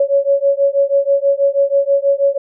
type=beating tone pair; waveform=sine; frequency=554.4 / 560.6 Hz; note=C#5 / C#5; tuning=0 / +19 cents; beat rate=6.2 Hz; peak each=-14 dBFS; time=0-2.38 s; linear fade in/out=5 ms; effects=none